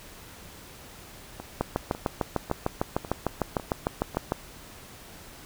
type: two click trains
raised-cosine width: 1 ms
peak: -10 / -22 dBFS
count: 19 / 6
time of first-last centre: 1.61-4.321 / 1.4-4.147 s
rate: 6.64 / 1.82 Hz
effects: pink hiss -47 dBFS RMS until 5.45 s